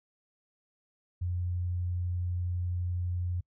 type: tone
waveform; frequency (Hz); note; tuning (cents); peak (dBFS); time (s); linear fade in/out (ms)
sine; 88.8; F2; +29; -29; 1.21-3.41; 10
effects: noise-tail reverb RT60 0.1 s tail -26 dB re dry